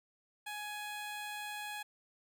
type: tone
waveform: 15% pulse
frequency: 836 Hz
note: G#5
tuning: 11 cents sharp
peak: -34 dBFS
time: 0.46-1.83 s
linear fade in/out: 10 ms
effects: none